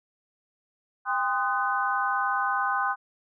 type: tone cluster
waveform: sine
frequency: 797 / 1034 / 1243 / 1504 Hz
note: G5 / C6 / D#6 / F#6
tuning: +28 / -21 / -2 / +28 cents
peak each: -29 dBFS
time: 1.05-2.96 s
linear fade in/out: 50 ms
effects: none